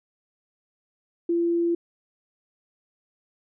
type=tone; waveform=sine; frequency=340.7 Hz; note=F4; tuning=43 cents flat; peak=-20 dBFS; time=1.29-1.75 s; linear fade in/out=5 ms; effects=none